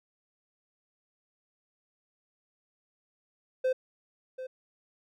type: tone with echo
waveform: triangle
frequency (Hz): 516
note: C5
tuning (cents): -24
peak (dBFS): -22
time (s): 3.64-3.73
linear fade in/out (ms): 10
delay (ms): 740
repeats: 1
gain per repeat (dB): -12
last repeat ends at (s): 4.47
effects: none